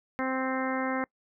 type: harmonic tone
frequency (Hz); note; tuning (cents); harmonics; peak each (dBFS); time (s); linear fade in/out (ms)
261.6; C4; 0; 1 / 2 / 3 / 4 / 5 / 6 / 7 / 8; -31 / -34 / -36 / -37 / -38 / -39 / -39 / -40; 0.19-1.04; 0
effects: noise-tail reverb RT60 0.1 s tail -25 dB re dry